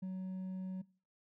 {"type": "tone with hard clipping", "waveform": "sine", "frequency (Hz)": 186.9, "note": "F#3", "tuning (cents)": 18, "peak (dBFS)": -39, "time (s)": [0.02, 0.82], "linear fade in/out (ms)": 10, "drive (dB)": 2, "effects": ["noise-tail reverb RT60 0.4 s tail -22 dB re dry"]}